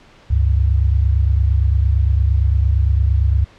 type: tone pair together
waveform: sine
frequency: 69.3 / 98.06 Hz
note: C#2 / G2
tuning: 0 / +1 cents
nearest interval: tritone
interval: 601 cents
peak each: -13 / -17 dBFS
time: 0.3-3.45 s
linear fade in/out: 10 ms
effects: pink hiss -47 dBFS RMS until 3.58 s + low-pass 4000 Hz 12 dB/octave